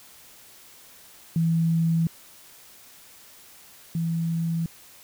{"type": "tone pair in turn", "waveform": "sine", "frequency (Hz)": [164.81, 165.67], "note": ["E3", "E3"], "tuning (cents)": [0, 9], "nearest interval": "unison", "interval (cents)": 9, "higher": "second", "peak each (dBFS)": [-19, -23], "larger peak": "first", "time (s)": [[1.36, 2.07], [3.95, 4.66]], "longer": "neither", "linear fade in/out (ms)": 2, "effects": ["white hiss -50 dBFS RMS until 5.03 s"]}